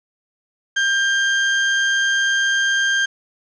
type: tone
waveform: 35% pulse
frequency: 1591 Hz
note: G6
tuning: 25 cents sharp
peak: -14 dBFS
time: 0.76-3.06 s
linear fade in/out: 10 ms
effects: resampled to 16000 Hz + 7-bit